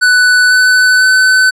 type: tone with pitch steps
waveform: square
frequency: 1490 / 1502.1 / 1514.3 Hz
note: F#6 / F#6 / F#6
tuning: +12 / +26 / +40 cents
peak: -6 dBFS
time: 0.01-1.51 s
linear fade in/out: 20 ms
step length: 500 ms
effects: low-pass 9000 Hz 12 dB/octave